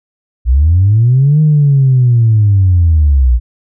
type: linear two-way sweep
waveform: sine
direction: up then down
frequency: 56.9 to 155.56 to 56.9 Hz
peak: -4 dBFS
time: 0.45-3.4 s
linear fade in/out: 50 ms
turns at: 1.41 s
effects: tanh soft clip ceiling -1 dBFS